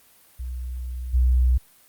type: tone with level steps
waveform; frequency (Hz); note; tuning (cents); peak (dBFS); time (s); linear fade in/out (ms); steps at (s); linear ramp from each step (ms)
sine; 62.4; B1; +19; -28 / -15; 0.39-1.58; 10; 1.13; 20
effects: white hiss -55 dBFS RMS until 1.88 s + Opus 32 kbps